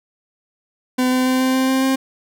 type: tone with pitch steps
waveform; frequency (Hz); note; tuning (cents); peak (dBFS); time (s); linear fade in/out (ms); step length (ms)
40% pulse; 253.8 / 255.7 / 257.6 / 259.6 / 261.5 / 263.5 / 265.5; B3 / C4 / C4 / C4 / C4 / C4 / C4; +47 / -40 / -27 / -13 / -1 / +12 / +25; -14; 0.98-1.96; 10; 140
effects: none